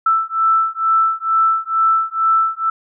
sine beating tone pair, 1323 / 1325.2 Hz, E6 / E6, +6 / +9 cents, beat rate 2.2 Hz, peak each -16 dBFS, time 0.06-2.7 s, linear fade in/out 5 ms, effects none

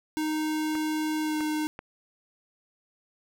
square tone with pitch glide, 309.8 to 306.6 Hz, D#4 to D#4, -7 to -25 cents, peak -27 dBFS, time 0.17-1.67 s, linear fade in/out 0 ms, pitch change -18 cents, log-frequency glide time 1.22-1.38 s
clicks, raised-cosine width 0.5 ms, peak -23 dBFS, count 3, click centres 0.753 / 1.407 / 1.791 s
effects none

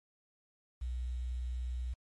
sine tone with quantisation, 61.74 Hz, B1, in tune, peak -34 dBFS, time 0.81-1.94 s, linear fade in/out 10 ms, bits 10, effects MP3 48 kbps

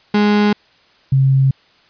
35% pulse / sine tone pair in turn, 207.7 / 134.48 Hz, G#3 / C3, 0 / +48 cents, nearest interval minor sixth, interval 752 cents, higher first, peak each -9 dBFS, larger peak neither, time 0.14-0.53 / 1.12-1.51 s, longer neither, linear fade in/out 5 ms, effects white hiss -52 dBFS RMS until 1.89 s + resampled to 11025 Hz

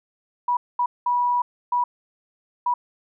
sine tone bursts at uneven times, 975 Hz, B5, 23 cents flat, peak -18 dBFS, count 5, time 0.48-0.57 / 0.79-0.86 / 1.06-1.42 / 1.72-1.84 / 2.66-2.74 s, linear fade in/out 5 ms, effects none

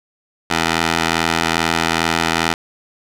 15% pulse tone with band-pass filter, 82.41 Hz, E2, in tune, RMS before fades -18 dBFS, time 0.5-2.54 s, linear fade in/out 5 ms, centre 2400 Hz, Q 0.51, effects none

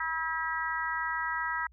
harmonic tone, 322.6 Hz, E4, 37 cents flat, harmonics 3 / 4 / 5 / 6, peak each -35 / -35 / -35 / -35 dBFS, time 0-1.67 s, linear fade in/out 5 ms, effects added 60 Hz sine -55 dBFS peak until 1.72 s

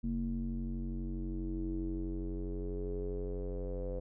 square tone with low-pass filter sweep, 46.16 Hz, F#1, 3 cents flat, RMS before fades -37 dBFS, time 0.03-4 s, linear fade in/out 10 ms, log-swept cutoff 230 to 510 Hz, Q 7.7, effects none

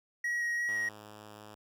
triangle tone with vibrato, 1900 Hz, A#6, 33 cents sharp, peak -28 dBFS, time 0.24-0.89 s, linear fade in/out 5 ms, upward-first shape square, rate 2.9 Hz, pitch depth 8 cents each way
5% pulse tone, 105.7 Hz, G#2, 31 cents sharp, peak -37 dBFS, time 0.68-1.55 s, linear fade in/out 10 ms
effects none

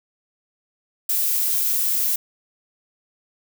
violet noise, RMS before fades -21 dBFS, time 1.09-2.16 s, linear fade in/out 5 ms, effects none

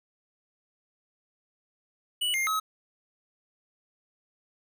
square tone with pitch steps, 2949 / 2117 / 1279 Hz, F#7 / C7 / D#6, -6 / +20 / +47 cents, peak -26 dBFS, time 2.21-2.6 s, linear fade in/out 10 ms, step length 130 ms, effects none

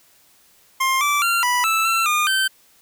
25% pulse tone with pitch steps, 1059 / 1164 / 1381 / 983 / 1318 / 1344 / 1215 / 1547 Hz, C6 / D6 / F6 / B5 / E6 / E6 / D#6 / G6, +21 / -16 / -20 / -8 / -1 / +33 / -42 / -23 cents, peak -13 dBFS, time 0.8-2.48 s, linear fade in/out 10 ms, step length 210 ms, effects white hiss -55 dBFS RMS until 2.81 s

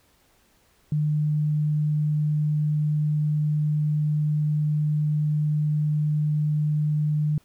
sine tone, 150.8 Hz, D3, 46 cents sharp, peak -20 dBFS, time 0.92-7.38 s, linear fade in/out 2 ms, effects pink hiss -62 dBFS RMS until 7.44 s

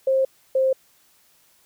sine tone pair in turn, 531 / 527 Hz, C5 / C5, +25 / +12 cents, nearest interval unison, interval 13 cents, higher first, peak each -16 dBFS, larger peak neither, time 0.07-0.25 / 0.55-0.73 s, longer neither, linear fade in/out 5 ms, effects white hiss -59 dBFS RMS until 1.65 s

